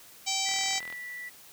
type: harmonic tone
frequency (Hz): 775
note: G5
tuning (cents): -20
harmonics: 1 / 3 / 4 / 5 / 6 / 7 / 8 / 9 / 10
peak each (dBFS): -36 / -36 / -36 / -36 / -36 / -36 / -36 / -36 / -36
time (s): 0.26-0.8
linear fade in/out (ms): 20
type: tone with pitch glide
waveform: sine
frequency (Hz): 1975.5 to 1963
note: B6 to B6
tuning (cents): 0 to -11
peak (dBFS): -37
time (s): 0.45-1.3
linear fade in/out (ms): 20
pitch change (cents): -11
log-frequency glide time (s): 0.84-0.93
type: click train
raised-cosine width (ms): 0.3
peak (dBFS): -27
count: 19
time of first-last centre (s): 0.49-0.926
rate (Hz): 41.3
effects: white hiss -52 dBFS RMS until 1.52 s + high-pass 60 Hz 12 dB/octave